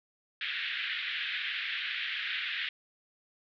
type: band-pass noise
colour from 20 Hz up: pink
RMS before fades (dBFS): -35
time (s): 0.41-2.69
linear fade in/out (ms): 2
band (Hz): 1600 to 3700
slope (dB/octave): 48
effects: none